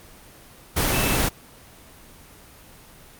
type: tone in noise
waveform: sine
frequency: 2637 Hz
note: E7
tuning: in tune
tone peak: -28 dBFS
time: 0.92-1.17 s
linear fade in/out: 10 ms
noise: pink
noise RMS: -21 dBFS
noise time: 0.76-1.29 s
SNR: -10 dB
effects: pink hiss -47 dBFS RMS until 3.19 s + Opus 24 kbps